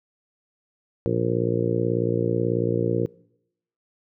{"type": "harmonic tone", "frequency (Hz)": 58.27, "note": "A#1", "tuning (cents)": 0, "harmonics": [2, 3, 4, 5, 6, 7, 8, 9], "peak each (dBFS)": [-27, -28, -35, -30, -27, -32, -26, -33], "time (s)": [1.06, 3.06], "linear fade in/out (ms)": 0, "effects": ["noise-tail reverb RT60 0.8 s tail -24 dB re dry"]}